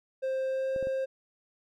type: tone with pitch glide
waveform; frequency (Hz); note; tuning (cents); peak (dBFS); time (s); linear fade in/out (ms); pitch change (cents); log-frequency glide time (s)
triangle; 527 to 530.7; C5 to C5; +12 to +24; -26; 0.22-1.06; 20; +12; 0.48-0.69
type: clicks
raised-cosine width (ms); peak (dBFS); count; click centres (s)
2; -28; 3; 0.762 / 0.827 / 0.871
effects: none